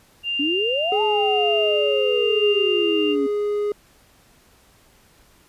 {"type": "tone with tremolo", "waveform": "sine", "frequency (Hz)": 2794, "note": "F7", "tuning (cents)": 0, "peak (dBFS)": -21, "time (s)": [0.23, 3.16], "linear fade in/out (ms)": 50, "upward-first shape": "sine", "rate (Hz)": 0.97, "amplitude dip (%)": 30}
{"type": "exponential two-way sweep", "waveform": "sine", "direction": "up then down", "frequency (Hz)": [273.3, 886, 273.3], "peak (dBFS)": -21, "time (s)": [0.39, 3.27], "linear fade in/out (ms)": 10, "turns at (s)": 1.02}
{"type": "tone with pitch glide", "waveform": "triangle", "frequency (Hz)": [419.6, 414.3], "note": ["G#4", "G#4"], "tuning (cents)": [18, -4], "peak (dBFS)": -18, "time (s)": [0.92, 3.72], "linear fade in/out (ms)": 2, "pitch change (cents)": -22, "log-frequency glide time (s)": [2.12, 2.21]}
{"effects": ["pink hiss -55 dBFS RMS until 5.48 s", "resampled to 32000 Hz"]}